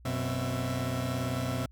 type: tone cluster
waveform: 30% pulse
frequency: 92.6 / 124.4 / 266.7 / 663 Hz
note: F#2 / B2 / C4 / E5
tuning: +2 / +13 / +33 / +10 cents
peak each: -35 / -29 / -35 / -36 dBFS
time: 0.05-1.66 s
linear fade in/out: 5 ms
effects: added 60 Hz sine -51 dBFS peak until 1.71 s